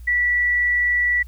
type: tone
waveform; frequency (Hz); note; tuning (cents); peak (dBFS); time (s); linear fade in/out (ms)
sine; 1954; B6; -19; -16; 0.07-1.23; 10
effects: added 60 Hz sine -35 dBFS peak until 1.27 s + white hiss -58 dBFS RMS until 1.27 s